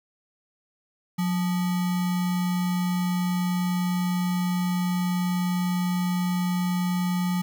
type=tone with sample-and-hold; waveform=sine; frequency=179.7 Hz; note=F3; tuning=50 cents sharp; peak=-22 dBFS; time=1.18-7.42 s; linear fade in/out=10 ms; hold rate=1050 Hz; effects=none